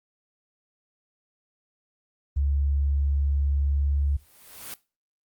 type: tone with pitch glide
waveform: sine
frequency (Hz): 70.4 to 70.93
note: C#2 to C#2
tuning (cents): +27 to +40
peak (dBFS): -21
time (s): 2.36-4.17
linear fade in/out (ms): 10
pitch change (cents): +13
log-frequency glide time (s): 3.66-3.98
type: noise with exponential growth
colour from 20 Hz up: white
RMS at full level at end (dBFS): -35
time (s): 3.95-4.74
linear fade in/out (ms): 2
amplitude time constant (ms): 170
effects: noise-tail reverb RT60 0.3 s tail -20 dB re dry + Opus 32 kbps